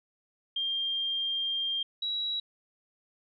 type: tone pair in turn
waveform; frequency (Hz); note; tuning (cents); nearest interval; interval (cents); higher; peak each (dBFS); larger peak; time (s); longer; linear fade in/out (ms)
sine; 3196 / 3883; G7 / B7; +33 / -30; minor third; 337; second; -28 / -29; first; 0.56-1.83 / 2.02-2.4; first; 5
effects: none